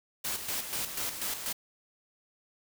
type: noise with tremolo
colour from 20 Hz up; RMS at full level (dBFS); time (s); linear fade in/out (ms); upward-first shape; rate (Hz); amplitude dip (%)
white; -33; 0.24-1.53; 10; square; 4.1; 55
effects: none